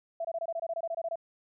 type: tone bursts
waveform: sine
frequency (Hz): 666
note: E5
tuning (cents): +18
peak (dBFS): -30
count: 14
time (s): 0.2-1.157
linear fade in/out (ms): 5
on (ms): 47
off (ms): 23
effects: none